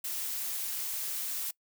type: noise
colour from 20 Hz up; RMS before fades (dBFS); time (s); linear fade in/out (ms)
blue; -35; 0.04-1.51; 5
effects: noise-tail reverb RT60 0.1 s tail -23 dB re dry